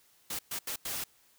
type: noise bursts at uneven times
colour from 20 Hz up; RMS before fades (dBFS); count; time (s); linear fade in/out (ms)
white; -36; 4; 0.3-0.39 / 0.51-0.59 / 0.67-0.76 / 0.85-1.04; 5
effects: white hiss -65 dBFS RMS until 1.38 s